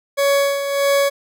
40% pulse tone with tremolo, 560 Hz, C#5, 18 cents sharp, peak -12 dBFS, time 0.17-1.1 s, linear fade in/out 20 ms, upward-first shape sine, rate 1.6 Hz, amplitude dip 60%, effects none

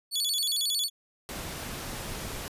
sawtooth tone with vibrato, 3898 Hz, B7, 23 cents flat, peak -23 dBFS, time 0.11-0.9 s, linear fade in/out 50 ms, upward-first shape square, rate 11 Hz, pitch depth 230 cents each way
pink noise, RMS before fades -37 dBFS, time 1.29-2.48 s, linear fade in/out 0 ms
brown noise bursts, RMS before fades -40 dBFS, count 3, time 2.12-2.383 s, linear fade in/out 0 ms, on 21 ms, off 100 ms
effects resampled to 32000 Hz

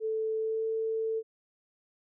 sine tone with pitch glide, 440 to 444.9 Hz, A4 to A4, 0 to +19 cents, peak -28 dBFS, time 0-1.23 s, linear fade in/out 50 ms, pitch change +19 cents, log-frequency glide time 0.38-0.65 s, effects none

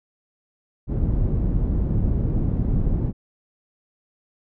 pink low-pass noise, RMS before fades -21 dBFS, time 0.87-3.13 s, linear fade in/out 50 ms, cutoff 220 Hz, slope 12 dB/octave, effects none

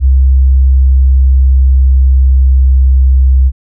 sine tone with pitch glide, 66 to 65.39 Hz, C2 to C2, +16 to 0 cents, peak -3 dBFS, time 0-3.52 s, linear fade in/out 50 ms, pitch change -16 cents, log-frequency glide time 0.12-3.01 s, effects none

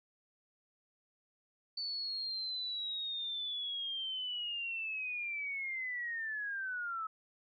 sine linear sweep, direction down, 4510 to 1286 Hz, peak -36 dBFS, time 1.77-7.07 s, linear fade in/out 5 ms, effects none

